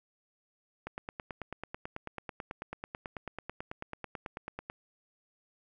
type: click train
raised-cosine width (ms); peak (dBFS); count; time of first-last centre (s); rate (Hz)
0.5; -23; 36; 0.87-4.699; 9.14
effects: none